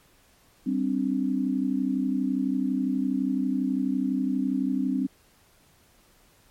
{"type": "chord", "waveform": "sine", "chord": "G suspended fourth", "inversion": "none", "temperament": "equal", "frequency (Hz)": [196, 261.6, 293.7], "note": ["G3", "C4", "D4"], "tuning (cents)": [0, 0, 0], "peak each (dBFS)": [-29, -25, -30], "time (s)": [0.66, 5.07], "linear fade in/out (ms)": 10, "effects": ["pink hiss -60 dBFS RMS until 6.5 s", "MP3 64 kbps"]}